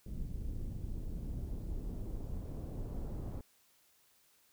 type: noise with low-pass filter sweep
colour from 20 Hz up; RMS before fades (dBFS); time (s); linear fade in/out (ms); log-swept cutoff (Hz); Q
brown; -40; 0.06-3.41; 2; 260 to 770; 0.72
effects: white hiss -69 dBFS RMS until 4.52 s